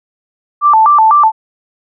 sine tone with vibrato, 1017 Hz, C6, 50 cents flat, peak -4 dBFS, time 0.61-1.32 s, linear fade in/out 50 ms, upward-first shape square, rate 4 Hz, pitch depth 250 cents each way, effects none

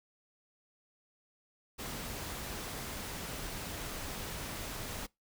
pink noise, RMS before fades -41 dBFS, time 1.78-5.07 s, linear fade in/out 20 ms, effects noise-tail reverb RT60 0.2 s tail -24 dB re dry

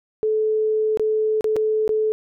sine tone with dropouts, 433.5 Hz, A4, 26 cents flat, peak -17 dBFS, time 0.23-2.12 s, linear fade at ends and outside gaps 0 ms, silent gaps 0.973-0.996 / 1.409-1.443 / 1.56-1.565 / 1.878-1.892 s, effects none

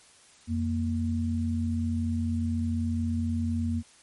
sine tone pair together, 87.95 / 233.1 Hz, F2 / A#3, +13 / 0 cents, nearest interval octave + perfect fourth, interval 1687 cents, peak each -28 dBFS, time 0.47-3.83 s, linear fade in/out 50 ms, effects white hiss -56 dBFS RMS until 4.02 s + MP3 48 kbps

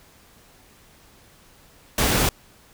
pink noise, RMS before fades -20 dBFS, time 1.98-2.29 s, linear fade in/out 2 ms, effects pink hiss -53 dBFS RMS until 2.73 s

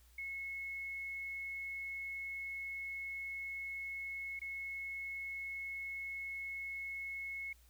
sine tone with dropouts, 2185 Hz, C#7, 26 cents flat, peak -40 dBFS, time 0.18-7.53 s, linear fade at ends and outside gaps 5 ms, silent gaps 4.393-4.415 s, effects added 60 Hz sine -62 dBFS peak until 7.69 s + white hiss -69 dBFS RMS until 7.69 s

